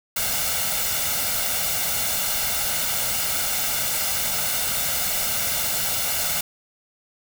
white noise with comb filter, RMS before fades -24 dBFS, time 0.16-6.41 s, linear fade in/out 5 ms, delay 1.4 ms, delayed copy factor +0.65, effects none

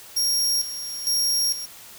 sawtooth tone with tremolo, 5588 Hz, F8, in tune, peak -17 dBFS, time 0.16-1.66 s, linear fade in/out 10 ms, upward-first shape square, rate 1.1 Hz, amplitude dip 70%, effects white hiss -44 dBFS RMS until 1.98 s

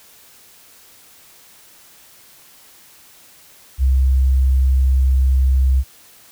sine tone, 65.7 Hz, C2, 8 cents sharp, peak -11 dBFS, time 3.78-5.84 s, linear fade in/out 50 ms, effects white hiss -47 dBFS RMS until 6.31 s

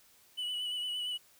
triangle tone with vibrato, 2960 Hz, F#7, in tune, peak -32 dBFS, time 0.37-1.18 s, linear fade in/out 20 ms, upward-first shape sine, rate 8.7 Hz, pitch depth 30 cents each way, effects white hiss -63 dBFS RMS until 1.39 s

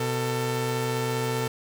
sawtooth tone pair together, 125.4 / 446.4 Hz, B2 / A4, +27 / +25 cents, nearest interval octave + minor seventh, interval 2198 cents, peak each -24 dBFS, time 0-1.48 s, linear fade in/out 5 ms, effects 8-bit

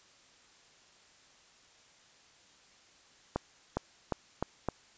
accelerating click train, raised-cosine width 1 ms, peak -16 dBFS, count 5, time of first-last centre 3.36-4.687 s, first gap 410 ms, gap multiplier 0.86, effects white hiss -61 dBFS RMS until 4.97 s + resampled to 16000 Hz

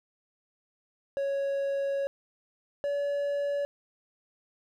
triangle tone pair in turn, 554.4 / 570.3 Hz, C#5 / C#5, 0 / +49 cents, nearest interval unison, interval 49 cents, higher second, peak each -25 dBFS, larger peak neither, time 1.17-2.07 / 2.84-3.65 s, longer first, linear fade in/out 0 ms, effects none

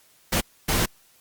pink noise bursts at uneven times, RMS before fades -22 dBFS, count 2, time 0.32-0.41 / 0.68-0.86 s, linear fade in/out 10 ms, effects white hiss -58 dBFS RMS until 1.2 s + Opus 48 kbps

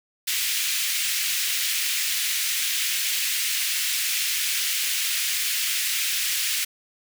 pink high-pass noise, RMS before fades -25 dBFS, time 0.27-6.65 s, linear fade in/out 10 ms, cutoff 2100 Hz, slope 24 dB/octave, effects none

